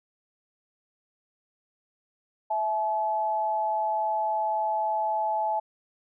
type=tone pair together; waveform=sine; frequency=659.3 / 858.2 Hz; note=E5 / A5; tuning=0 / -43 cents; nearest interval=perfect fourth; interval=457 cents; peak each=-30 / -25 dBFS; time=2.5-5.6 s; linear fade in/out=10 ms; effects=none